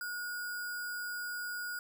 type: tone with sample-and-hold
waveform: sine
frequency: 1449 Hz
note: F#6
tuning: 37 cents flat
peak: -36 dBFS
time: 0.01-1.79 s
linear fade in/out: 2 ms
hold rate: 6300 Hz
effects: none